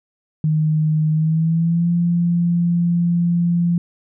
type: tone with pitch glide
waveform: sine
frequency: 155.2 to 172.21 Hz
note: D#3 to F3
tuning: -4 to -24 cents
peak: -14 dBFS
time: 0.44-3.78 s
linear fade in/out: 2 ms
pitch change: +180 cents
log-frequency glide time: 1.11-1.9 s
effects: none